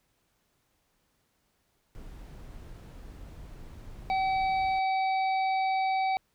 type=noise; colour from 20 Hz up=brown; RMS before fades=-45 dBFS; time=1.95-4.79 s; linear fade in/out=0 ms
type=harmonic tone; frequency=764 Hz; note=G5; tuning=45 cents flat; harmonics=1 / 3 / 5 / 6; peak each=-25 / -35 / -45 / -47 dBFS; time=4.1-6.17 s; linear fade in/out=0 ms
effects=pink hiss -73 dBFS RMS until 6.34 s